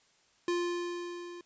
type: tone with level ramp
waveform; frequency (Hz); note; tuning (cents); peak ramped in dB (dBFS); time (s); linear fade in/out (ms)
square; 349.2; F4; 0; -28 to -44; 0.48-1.41; 2
effects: white hiss -67 dBFS RMS until 1.45 s + resampled to 16000 Hz